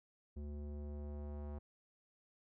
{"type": "tone with low-pass filter sweep", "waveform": "square", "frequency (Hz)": 73.2, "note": "D2", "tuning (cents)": -5, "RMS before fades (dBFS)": -45, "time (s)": [0.36, 1.59], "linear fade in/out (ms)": 10, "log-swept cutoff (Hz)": [340, 860], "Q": 1.1, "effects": []}